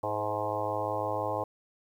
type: harmonic tone with a mistuned harmonic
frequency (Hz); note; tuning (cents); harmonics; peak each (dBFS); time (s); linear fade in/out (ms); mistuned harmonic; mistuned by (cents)
105.9; G#2; +34; 1 / 3 / 4 / 5 / 6 / 7 / 8 / 9 / 10; -40 / -41 / -40 / -35 / -36 / -39 / -35 / -40 / -38; 0.03-1.44; 5; 5; -27
effects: 10-bit